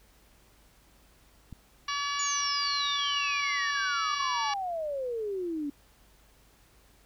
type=click; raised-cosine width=5 ms; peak=-30 dBFS; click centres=1.527 s
type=harmonic tone; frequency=570 Hz; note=C#5; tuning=48 cents sharp; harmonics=2 / 3 / 4 / 5 / 6 / 7 / 8 / 9 / 10; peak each=-32 / -38 / -39 / -38 / -42 / -42 / -41 / -47 / -42 dBFS; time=1.88-4.54 s; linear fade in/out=5 ms
type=exponential sweep; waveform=sine; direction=down; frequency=7040 to 280 Hz; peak=-30 dBFS; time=2.19-5.7 s; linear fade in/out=5 ms
effects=added 50 Hz sine -62 dBFS peak until 7.05 s + pink hiss -62 dBFS RMS until 7.05 s